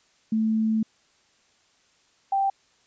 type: tone pair in turn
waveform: sine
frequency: 220 / 784 Hz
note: A3 / G5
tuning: 0 / 0 cents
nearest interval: octave + minor seventh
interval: 2200 cents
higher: second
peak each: -20 / -20 dBFS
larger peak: neither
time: 0.32-0.83 / 2.32-2.5 s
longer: first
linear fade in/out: 5 ms
effects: white hiss -63 dBFS RMS until 2.86 s + resampled to 16000 Hz